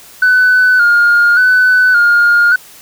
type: tone with vibrato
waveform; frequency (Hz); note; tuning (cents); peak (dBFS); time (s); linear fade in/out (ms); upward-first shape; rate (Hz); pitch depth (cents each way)
sine; 1459; F#6; -25; -4; 0.22-2.56; 5; square; 0.87; 49
effects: tanh soft clip ceiling -3 dBFS + white hiss -38 dBFS RMS until 2.81 s